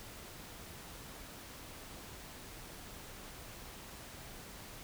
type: silence
effects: pink hiss -50 dBFS RMS until 4.83 s